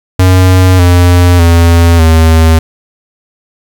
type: tone with pitch steps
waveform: square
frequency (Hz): 92.5 / 88.42 / 84.53 / 80.81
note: F#2 / F2 / E2 / E2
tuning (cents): 0 / +22 / +44 / -34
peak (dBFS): -3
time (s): 0.19-2.59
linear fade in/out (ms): 5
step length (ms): 600
effects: 7-bit